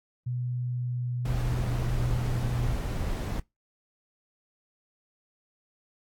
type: tone with pitch glide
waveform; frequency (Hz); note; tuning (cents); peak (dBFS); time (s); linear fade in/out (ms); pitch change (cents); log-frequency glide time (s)
sine; 123.47 to 121.91; B2 to B2; 0 to -22; -28; 0.26-2.73; 10; -22; 0.64-1.7
type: noise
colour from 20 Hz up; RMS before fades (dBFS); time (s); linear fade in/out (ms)
brown; -30; 1.25-3.4; 5
effects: noise-tail reverb RT60 0.2 s tail -24 dB re dry + AAC 64 kbps